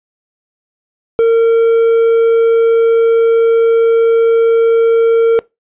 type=tone; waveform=triangle; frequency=457.7 Hz; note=A#4; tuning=32 cents flat; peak=-4 dBFS; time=1.19-5.39 s; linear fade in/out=0 ms; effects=noise-tail reverb RT60 0.2 s tail -22 dB re dry + resampled to 8000 Hz